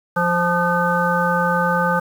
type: harmonic tone with a mistuned harmonic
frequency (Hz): 174.61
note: F3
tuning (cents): 0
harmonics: 1 / 3 / 5 / 7 / 9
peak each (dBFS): -22 / -22 / -22 / -22 / -22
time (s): 0.16-2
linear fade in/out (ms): 10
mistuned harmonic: 9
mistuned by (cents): -56
effects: 7-bit